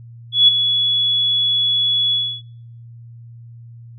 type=tone with ADSR envelope; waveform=sine; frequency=3389 Hz; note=G#7; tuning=34 cents sharp; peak=-5 dBFS; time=0.32-2.42 s; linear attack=160 ms; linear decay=14 ms; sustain=-9 dB; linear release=290 ms; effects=noise-tail reverb RT60 0.6 s tail -20 dB re dry + added 117 Hz sine -36 dBFS peak until 3.98 s